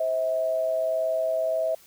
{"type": "tone pair together", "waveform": "sine", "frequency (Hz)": [525, 646.6], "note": ["C5", "E5"], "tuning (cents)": [6, -34], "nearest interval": "major third", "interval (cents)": 360, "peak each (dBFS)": [-31, -23], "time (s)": [0, 1.75], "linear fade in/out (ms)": 5, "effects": ["white hiss -54 dBFS RMS until 1.86 s"]}